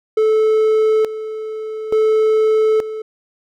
triangle tone with tremolo, 435.8 Hz, A4, 17 cents flat, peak -9 dBFS, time 0.17-3.02 s, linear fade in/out 5 ms, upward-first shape square, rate 0.57 Hz, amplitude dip 75%, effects none

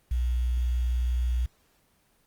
sine tone with quantisation, 61 Hz, B1, 21 cents flat, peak -23 dBFS, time 0.11-1.46 s, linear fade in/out 5 ms, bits 8, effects pink hiss -66 dBFS RMS until 2.26 s + Opus 24 kbps

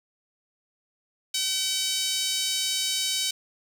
5% pulse tone with high-pass filter, 762 Hz, G5, 49 cents flat, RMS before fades -27 dBFS, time 1.34-3.31 s, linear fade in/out 5 ms, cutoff 3200 Hz, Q 1.7, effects none

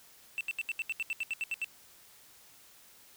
triangle tone bursts, 2673 Hz, E7, 23 cents sharp, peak -29 dBFS, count 13, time 0.38-1.644 s, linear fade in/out 0 ms, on 28 ms, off 75 ms, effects white hiss -58 dBFS RMS until 3.16 s

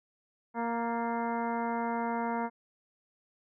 harmonic tone with a mistuned harmonic, 233.1 Hz, A#3, in tune, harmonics 1 / 2 / 3 / 4 / 5 / 6 / 7 / 8 / 9, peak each -34 / -38 / -37 / -34 / -45 / -43 / -49 / -51 / -48 dBFS, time 0.54-2.5 s, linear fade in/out 50 ms, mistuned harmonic 8, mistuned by -74 cents, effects none

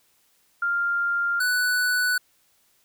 sine / square tone pair in turn, 1396.9 / 1486.2 Hz, F6 / F#6, 0 / +7 cents, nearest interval minor second, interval 107 cents, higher second, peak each -21 dBFS, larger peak neither, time 0.62-1.4 / 1.4-2.18 s, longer neither, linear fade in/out 5 ms, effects white hiss -64 dBFS RMS until 2.84 s

